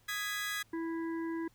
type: chord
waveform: sawtooth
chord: G# minor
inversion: second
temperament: just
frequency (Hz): 1245.9 / 1661.2 / 1993.5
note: D#6 / G#6 / B6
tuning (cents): +2 / 0 / +16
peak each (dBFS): -39 / -33 / -36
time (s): 0.08-0.63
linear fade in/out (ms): 10
type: harmonic tone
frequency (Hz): 329.6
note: E4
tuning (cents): 0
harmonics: 1 / 3 / 5 / 6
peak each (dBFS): -34 / -46 / -49 / -53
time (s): 0.73-1.48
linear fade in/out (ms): 5
effects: added 111 Hz sine -68 dBFS peak until 1.54 s + pink hiss -68 dBFS RMS until 1.54 s